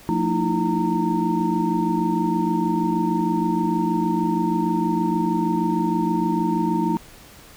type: tone cluster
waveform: sine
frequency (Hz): 176 / 224.3 / 308.4 / 334.8 / 919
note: F3 / A3 / D#4 / E4 / A#5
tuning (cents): +14 / +34 / -15 / +27 / -25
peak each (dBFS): -25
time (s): 0.09-6.97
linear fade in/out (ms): 0
effects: pink hiss -46 dBFS RMS until 7.56 s

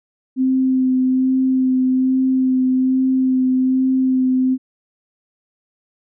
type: tone with vibrato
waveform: sine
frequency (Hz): 259.3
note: C4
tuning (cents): -15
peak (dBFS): -13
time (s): 0.36-4.58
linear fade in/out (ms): 50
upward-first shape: sine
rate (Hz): 1.2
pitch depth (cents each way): 14
effects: none

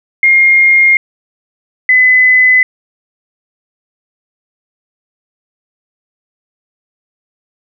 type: tone pair in turn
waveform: sine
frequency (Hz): 2129 / 2015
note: C7 / B6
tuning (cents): +30 / +34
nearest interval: minor second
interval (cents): 96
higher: first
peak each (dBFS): -4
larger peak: neither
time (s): 0.23-0.97 / 1.89-2.63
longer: neither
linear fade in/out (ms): 2
effects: none

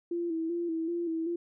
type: tone with vibrato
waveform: sine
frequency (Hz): 334.4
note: E4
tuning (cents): +25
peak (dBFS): -29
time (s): 0.11-1.36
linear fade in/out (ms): 5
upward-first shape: square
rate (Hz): 2.6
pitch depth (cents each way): 47
effects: none

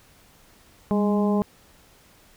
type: harmonic tone with a mistuned harmonic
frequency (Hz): 207.9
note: G#3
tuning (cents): +2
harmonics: 1 / 2 / 3 / 4 / 5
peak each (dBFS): -20 / -26 / -30 / -32 / -34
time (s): 0.91-1.42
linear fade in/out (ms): 0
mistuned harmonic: 1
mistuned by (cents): -51
effects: pink hiss -55 dBFS RMS until 2.36 s

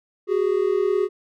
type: tone pair together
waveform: triangle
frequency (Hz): 372.4 / 411.5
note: F#4 / G#4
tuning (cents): +11 / -16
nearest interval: major second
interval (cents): 173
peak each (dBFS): -19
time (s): 0.27-1.09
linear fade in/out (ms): 50
effects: none

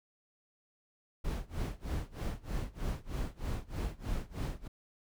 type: noise with tremolo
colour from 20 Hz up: brown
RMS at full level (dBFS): -33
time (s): 1.24-4.68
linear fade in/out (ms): 10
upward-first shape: sine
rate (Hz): 3.2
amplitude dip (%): 95
effects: none

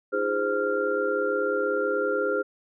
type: tone cluster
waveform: sine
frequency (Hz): 306.6 / 342.9 / 412.2 / 518 / 1389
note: D#4 / F4 / G#4 / C5 / F6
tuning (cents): -25 / -32 / -13 / -17 / -10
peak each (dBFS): -34 / -36 / -27 / -27 / -29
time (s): 0.12-2.43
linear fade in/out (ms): 20
effects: none

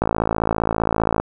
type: click train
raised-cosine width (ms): 1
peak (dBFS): -4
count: 66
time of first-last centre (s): 0.02-1.2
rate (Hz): 55.1
effects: none

